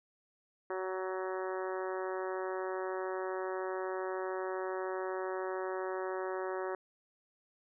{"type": "harmonic tone", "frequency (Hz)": 187.2, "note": "F#3", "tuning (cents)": 20, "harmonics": [2, 3, 4, 5, 6, 7, 8, 9, 10], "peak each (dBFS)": [-37, -41, -45, -45, -46, -48, -50, -50, -52], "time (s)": [0.7, 6.75], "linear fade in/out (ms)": 2, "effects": []}